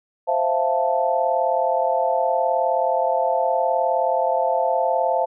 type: chord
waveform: sine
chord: F major seventh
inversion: second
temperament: equal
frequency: 523.3 / 659.3 / 698.5 / 880 Hz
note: C5 / E5 / F5 / A5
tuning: 0 / 0 / 0 / 0 cents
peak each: -23 dBFS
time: 0.27-5.26 s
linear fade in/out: 20 ms
effects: none